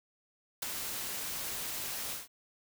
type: noise with ADSR envelope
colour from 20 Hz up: white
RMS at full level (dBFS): -32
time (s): 0.62-2.28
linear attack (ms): 8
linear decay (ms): 8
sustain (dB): -6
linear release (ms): 150
effects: none